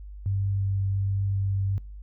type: tone with vibrato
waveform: sine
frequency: 98 Hz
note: G2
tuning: in tune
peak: -23 dBFS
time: 0.26-1.78 s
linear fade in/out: 0 ms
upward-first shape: sine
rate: 1.3 Hz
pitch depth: 8 cents each way
effects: noise-tail reverb RT60 0.4 s tail -22 dB re dry + added 50 Hz sine -38 dBFS peak until 2.02 s